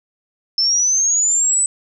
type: linear sweep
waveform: sine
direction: up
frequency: 5274 to 8050 Hz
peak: -13 dBFS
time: 0.58-1.66 s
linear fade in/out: 2 ms
effects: none

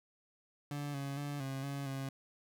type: tone with pitch steps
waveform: 30% pulse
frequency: 144.7 / 139.1 / 144.2 / 134.8 / 139.9 / 135.3 Hz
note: D3 / C#3 / D3 / C#3 / C#3 / C#3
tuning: -25 / +6 / -31 / -48 / +16 / -42 cents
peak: -35 dBFS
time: 0.71-2.09 s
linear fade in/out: 2 ms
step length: 230 ms
effects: none

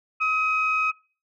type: tone pair together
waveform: sine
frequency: 1273.5 / 2525 Hz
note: D#6 / D#7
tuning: +40 / +25 cents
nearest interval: octave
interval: 1185 cents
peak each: -22 dBFS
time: 0.2-0.92 s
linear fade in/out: 20 ms
effects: noise-tail reverb RT60 0.4 s tail -25 dB re dry + tanh soft clip ceiling -13 dBFS

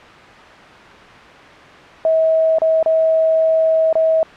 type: tone with dropouts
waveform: sine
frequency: 643 Hz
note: E5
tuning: 43 cents flat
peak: -11 dBFS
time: 2.05-4.23 s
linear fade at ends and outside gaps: 1 ms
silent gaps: 2.585-2.618 / 2.828-2.86 / 3.928-3.954 s
effects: white hiss -38 dBFS RMS until 4.36 s + low-pass 2000 Hz 12 dB/octave

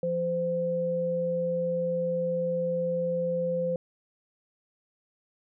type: tone pair together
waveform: sine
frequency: 172 / 515.4 Hz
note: F3 / C5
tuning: -26 / -26 cents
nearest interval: octave + perfect fifth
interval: 1900 cents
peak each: -33 / -26 dBFS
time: 0.03-3.76 s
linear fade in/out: 2 ms
effects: none

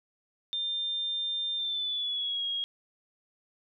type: tone with pitch glide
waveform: sine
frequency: 3600 to 3282 Hz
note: A7 to G#7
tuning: +39 to -21 cents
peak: -29 dBFS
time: 0.53-2.64 s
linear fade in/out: 0 ms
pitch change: -160 cents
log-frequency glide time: 1.57-2.45 s
effects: none

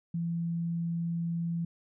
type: tone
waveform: sine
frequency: 168.6 Hz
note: E3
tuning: 39 cents sharp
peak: -29 dBFS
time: 0.14-1.65 s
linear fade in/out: 5 ms
effects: none

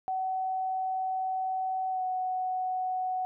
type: tone with pitch glide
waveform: sine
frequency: 754 to 742.3 Hz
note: F#5 to F#5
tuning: +32 to +5 cents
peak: -28 dBFS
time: 0.08-3.25 s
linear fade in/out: 0 ms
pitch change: -27 cents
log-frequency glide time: 1.9-2.02 s
effects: none

